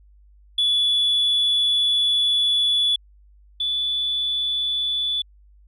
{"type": "tone pair in turn", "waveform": "sine", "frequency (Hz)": [3431, 3465], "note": ["A7", "A7"], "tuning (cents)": [-44, -27], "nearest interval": "unison", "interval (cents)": 17, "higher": "second", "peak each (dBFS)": [-15, -20], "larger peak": "first", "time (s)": [[0.58, 2.96], [3.6, 5.22]], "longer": "first", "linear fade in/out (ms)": 5, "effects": ["tanh soft clip ceiling -14 dBFS", "added 50 Hz sine -49 dBFS peak until 5.67 s"]}